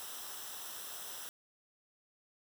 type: noise with comb filter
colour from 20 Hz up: white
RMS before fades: -45 dBFS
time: 0-1.29 s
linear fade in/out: 0 ms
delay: 0.44 ms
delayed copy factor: -0.65
effects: none